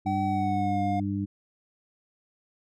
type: harmonic tone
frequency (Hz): 99.2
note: G2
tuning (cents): +21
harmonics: 1 / 2 / 3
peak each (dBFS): -31 / -30 / -31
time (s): 0.05-1.26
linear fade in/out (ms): 20
type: tone with pitch glide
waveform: triangle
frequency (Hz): 762 to 711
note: G5 to F5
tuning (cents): -49 to +31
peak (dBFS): -25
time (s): 0.06-1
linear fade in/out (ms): 5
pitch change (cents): -120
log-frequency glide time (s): 0.24-0.82
effects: none